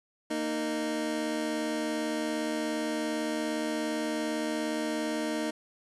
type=tone pair together; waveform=25% pulse; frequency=231.3 / 308.7 Hz; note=A#3 / D#4; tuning=-13 / -14 cents; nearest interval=perfect fourth; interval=499 cents; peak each=-31 / -27 dBFS; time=0.3-5.51 s; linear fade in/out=10 ms; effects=resampled to 24000 Hz + 9-bit